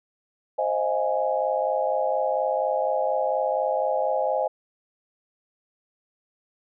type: chord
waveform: sine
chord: F minor seventh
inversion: second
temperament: equal with one note detuned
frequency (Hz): 523.3 / 622.3 / 686.5 / 830.6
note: C5 / Eb5 / F5 / Ab5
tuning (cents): 0 / 0 / -30 / 0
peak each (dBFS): -26 / -26 / -30 / -27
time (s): 0.58-4.48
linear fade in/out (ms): 10
effects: none